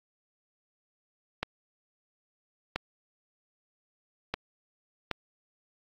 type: clicks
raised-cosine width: 0.3 ms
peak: -13 dBFS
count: 4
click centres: 1.43 / 2.76 / 4.34 / 5.113 s
effects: AAC 64 kbps